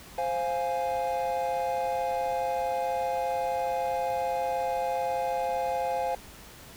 triangle chord, F minor, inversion second, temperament equal, 523.3 / 698.5 / 830.6 Hz, C5 / F5 / Ab5, 0 / 0 / 0 cents, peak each -29 dBFS, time 0.18-6.15 s, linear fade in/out 2 ms, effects pink hiss -48 dBFS RMS until 6.76 s

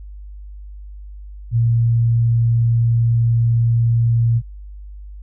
sine tone, 116.3 Hz, A#2, 4 cents flat, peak -12 dBFS, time 1.51-4.42 s, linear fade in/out 50 ms, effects added 50 Hz sine -32 dBFS peak until 5.22 s

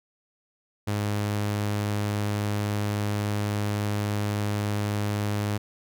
sawtooth tone, 103.6 Hz, G#2, 4 cents flat, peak -21 dBFS, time 0.87-5.58 s, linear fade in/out 10 ms, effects none

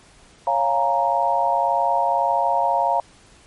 sine chord, Bb minor seventh, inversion first, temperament equal, 554.4 / 698.5 / 830.6 / 932.3 Hz, Db5 / F5 / Ab5 / Bb5, 0 / 0 / 0 / 0 cents, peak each -25 / -21 / -25 / -20 dBFS, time 0.47-3 s, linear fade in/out 2 ms, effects pink hiss -51 dBFS RMS until 3.46 s + MP3 48 kbps

